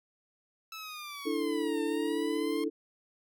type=linear two-way sweep; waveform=15% pulse; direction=down then up; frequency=1318.5 to 897 to 1069 Hz; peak=-34 dBFS; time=0.72-2.64 s; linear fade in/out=2 ms; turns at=1.82 s
type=chord; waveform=sine; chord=D suspended second; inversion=none; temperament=equal; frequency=293.7 / 329.6 / 440 Hz; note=D4 / E4 / A4; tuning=0 / 0 / 0 cents; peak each=-33 dBFS; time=1.25-2.7 s; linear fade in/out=20 ms
effects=none